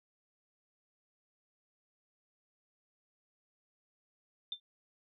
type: tone with exponential decay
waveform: sine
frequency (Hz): 3571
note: A7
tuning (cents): +25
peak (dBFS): -32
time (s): 4.52-4.6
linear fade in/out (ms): 2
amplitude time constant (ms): 17
effects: none